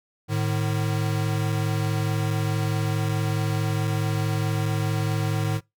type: tone pair together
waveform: square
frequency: 107.8 / 152.45 Hz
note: A2 / D#3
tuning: -35 / -35 cents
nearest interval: tritone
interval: 600 cents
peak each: -25 / -27 dBFS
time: 0.28-5.61 s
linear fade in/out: 50 ms
effects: noise-tail reverb RT60 0.2 s tail -24 dB re dry